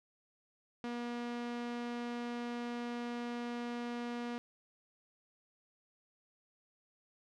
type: tone with low-pass filter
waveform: sawtooth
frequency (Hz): 239.5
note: A#3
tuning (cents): +47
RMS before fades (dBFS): -40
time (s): 0.84-4.38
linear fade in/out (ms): 0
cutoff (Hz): 4300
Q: 0.65
effects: none